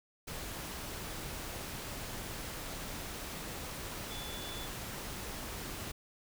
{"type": "tone in noise", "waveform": "sine", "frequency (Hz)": 3461, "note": "A7", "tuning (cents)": -29, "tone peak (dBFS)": -46, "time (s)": [4.1, 4.67], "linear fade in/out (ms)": 10, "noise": "pink", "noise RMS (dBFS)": -42, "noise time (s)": [0.27, 5.92], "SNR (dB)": -7, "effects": []}